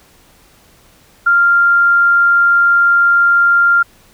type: tone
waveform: sine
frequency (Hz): 1393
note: F6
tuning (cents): -5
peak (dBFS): -7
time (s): 1.26-3.83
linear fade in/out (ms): 10
effects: pink hiss -48 dBFS RMS until 4.13 s